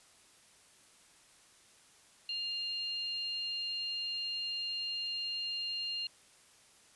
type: tone pair together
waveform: sine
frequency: 2805 / 4203 Hz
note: F7 / C8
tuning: +7 / +7 cents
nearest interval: perfect fifth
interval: 700 cents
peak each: -38 / -37 dBFS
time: 2.29-6.07 s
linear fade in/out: 2 ms
effects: white hiss -62 dBFS RMS until 6.95 s + resampled to 24000 Hz